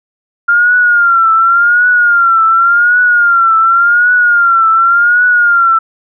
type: tone with vibrato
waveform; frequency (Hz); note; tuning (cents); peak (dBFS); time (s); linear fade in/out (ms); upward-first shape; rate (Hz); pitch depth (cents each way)
sine; 1396.9; F6; 0; -5; 0.48-5.79; 10; triangle; 0.89; 100
effects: none